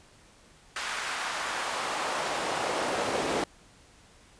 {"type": "noise with high-pass filter sweep", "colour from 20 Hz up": "brown", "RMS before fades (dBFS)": -31, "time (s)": [0.76, 3.44], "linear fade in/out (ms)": 2, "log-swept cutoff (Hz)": [1500, 420], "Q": 1.1, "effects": ["pink hiss -57 dBFS RMS until 4.39 s", "resampled to 22050 Hz"]}